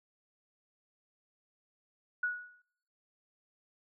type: tone with exponential decay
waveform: sine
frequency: 1463 Hz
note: F#6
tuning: 20 cents flat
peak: -27 dBFS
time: 2.23-2.62 s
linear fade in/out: 5 ms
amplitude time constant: 84 ms
effects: noise-tail reverb RT60 0.8 s tail -26 dB re dry